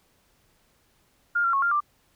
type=tone with pitch steps; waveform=sine; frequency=1410 / 1371 / 1099 / 1395 / 1181 Hz; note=F6 / F6 / C#6 / F6 / D6; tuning=+16 / -32 / -15 / -2 / +9 cents; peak=-20 dBFS; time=1.35-1.805 s; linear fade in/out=10 ms; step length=91 ms; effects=pink hiss -65 dBFS RMS until 2.15 s